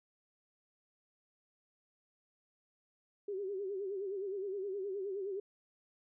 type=tone with vibrato; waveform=sine; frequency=392 Hz; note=G4; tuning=in tune; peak=-36 dBFS; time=3.28-5.4 s; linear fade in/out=5 ms; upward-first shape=sine; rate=9.6 Hz; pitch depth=91 cents each way; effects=none